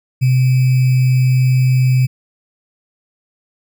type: tone with sample-and-hold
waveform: sine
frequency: 128.5 Hz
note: C3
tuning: 31 cents flat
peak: -9 dBFS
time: 0.21-2.07 s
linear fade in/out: 20 ms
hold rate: 2450 Hz
effects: none